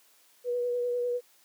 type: tone with vibrato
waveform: sine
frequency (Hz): 487.2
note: B4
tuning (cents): -24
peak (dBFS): -26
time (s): 0.44-1.21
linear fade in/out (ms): 50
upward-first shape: sine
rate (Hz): 10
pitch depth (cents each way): 18
effects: white hiss -62 dBFS RMS until 1.44 s + high-pass 300 Hz 12 dB/octave